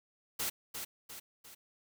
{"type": "noise with echo", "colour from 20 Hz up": "white", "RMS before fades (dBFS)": -35, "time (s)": [0.39, 0.5], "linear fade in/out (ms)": 10, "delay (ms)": 350, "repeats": 3, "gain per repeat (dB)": -6, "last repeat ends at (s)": 1.55, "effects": []}